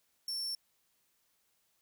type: tone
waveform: 40% pulse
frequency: 5430 Hz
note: F8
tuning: 50 cents flat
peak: -34 dBFS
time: 0.28-0.55 s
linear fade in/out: 2 ms
effects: white hiss -75 dBFS RMS until 1.81 s